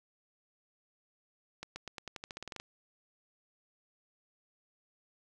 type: accelerating click train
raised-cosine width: 0.2 ms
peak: -24 dBFS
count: 14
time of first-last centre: 1.63-2.6 s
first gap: 130 ms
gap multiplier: 0.9
effects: none